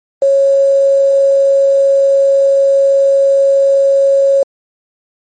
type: tone with quantisation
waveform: sine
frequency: 550 Hz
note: C#5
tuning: 14 cents flat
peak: -6 dBFS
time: 0.22-4.43 s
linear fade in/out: 2 ms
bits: 5
effects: MP3 32 kbps